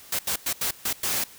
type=noise bursts at uneven times; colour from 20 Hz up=white; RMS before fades=-26 dBFS; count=6; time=0.12-0.19 / 0.27-0.36 / 0.46-0.53 / 0.61-0.71 / 0.85-0.93 / 1.03-1.24 s; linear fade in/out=5 ms; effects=white hiss -48 dBFS RMS until 1.38 s